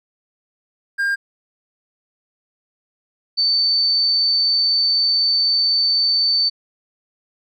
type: tone pair in turn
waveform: triangle / sine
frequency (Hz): 1606 / 4542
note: G6 / C#8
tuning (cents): +41 / +41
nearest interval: octave + tritone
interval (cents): 1800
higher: second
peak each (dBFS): -15 / -14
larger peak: second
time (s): 0.98-1.16 / 3.37-6.5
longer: second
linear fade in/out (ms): 20
effects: none